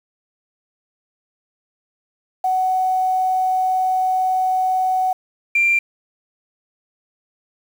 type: tone pair in turn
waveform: sine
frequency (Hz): 747 / 2372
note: F#5 / D7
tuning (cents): +16 / +17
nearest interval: octave + minor sixth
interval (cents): 2001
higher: second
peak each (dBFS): -15 / -12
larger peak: second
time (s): 2.44-5.13 / 5.55-5.79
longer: first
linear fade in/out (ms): 5
effects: tanh soft clip ceiling -8 dBFS + 7-bit